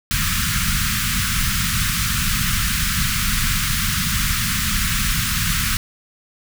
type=band-stop noise; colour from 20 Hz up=pink; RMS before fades=-20 dBFS; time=0.11-5.77 s; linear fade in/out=0 ms; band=220 to 1200 Hz; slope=48 dB/octave; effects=none